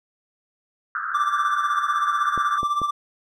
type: band-pass noise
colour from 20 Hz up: pink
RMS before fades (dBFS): -28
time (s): 0.95-2.58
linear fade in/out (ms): 2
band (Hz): 1200 to 1600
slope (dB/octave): 96
type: tone with tremolo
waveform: triangle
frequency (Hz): 1174.7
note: D6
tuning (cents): 0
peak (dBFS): -16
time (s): 1.14-2.91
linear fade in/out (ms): 10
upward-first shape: sine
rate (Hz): 16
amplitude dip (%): 65
type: clicks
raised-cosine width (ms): 2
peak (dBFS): -18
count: 3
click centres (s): 2.377 / 2.631 / 2.817
effects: none